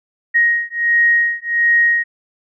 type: beating tone pair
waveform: sine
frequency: 1877 / 1878.4 Hz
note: A#6 / A#6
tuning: +11 / +13 cents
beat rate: 1.4 Hz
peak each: -15 dBFS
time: 0.34-2.04 s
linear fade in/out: 20 ms
effects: none